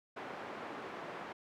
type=band-pass noise; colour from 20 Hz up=pink; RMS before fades=-45 dBFS; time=0.16-1.33 s; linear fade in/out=10 ms; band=330 to 1700 Hz; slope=12 dB/octave; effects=none